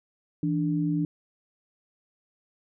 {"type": "tone pair together", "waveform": "sine", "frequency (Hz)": [164.38, 293.7], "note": ["E3", "D4"], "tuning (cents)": [-5, 0], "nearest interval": "minor seventh", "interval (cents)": 1005, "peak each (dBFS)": -26, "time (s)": [0.43, 1.05], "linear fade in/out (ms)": 2, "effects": []}